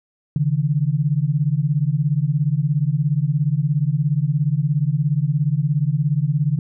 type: beating tone pair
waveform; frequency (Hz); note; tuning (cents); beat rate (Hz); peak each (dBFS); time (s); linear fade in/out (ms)
sine; 139 / 156; C#3 / D#3; +5 / +5; 17; -19; 0.36-6.59; 2
effects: none